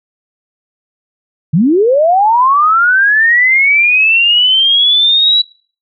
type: linear sweep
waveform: sine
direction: up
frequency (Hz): 138.59 to 3937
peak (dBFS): -6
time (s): 1.53-5.42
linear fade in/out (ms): 10
effects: noise-tail reverb RT60 0.4 s tail -22 dB re dry